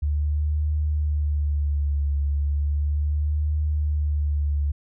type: tone with vibrato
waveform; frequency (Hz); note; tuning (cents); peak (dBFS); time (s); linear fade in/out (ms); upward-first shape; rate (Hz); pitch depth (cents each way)
sine; 73.42; D2; 0; -20; 0.02-4.72; 10; triangle; 0.35; 55
effects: none